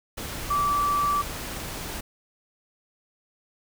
sine tone in noise, 1160 Hz, D6, 22 cents flat, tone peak -21 dBFS, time 0.5-1.22 s, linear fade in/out 10 ms, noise pink, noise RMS -34 dBFS, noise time 0.17-2.01 s, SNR +10 dB, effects none

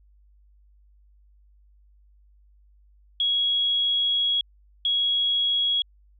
sine tone bursts at uneven times, 3322 Hz, G#7, in tune, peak -20 dBFS, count 2, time 3.2-4.41 / 4.85-5.82 s, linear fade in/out 2 ms, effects added 50 Hz sine -54 dBFS peak until 6.19 s

